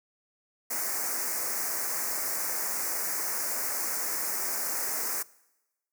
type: band-stop noise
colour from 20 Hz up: white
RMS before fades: -31 dBFS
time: 0.7-5.23 s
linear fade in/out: 10 ms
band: 2200 to 5100 Hz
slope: 48 dB/octave
effects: noise-tail reverb RT60 1.0 s tail -22 dB re dry + high-pass 300 Hz 12 dB/octave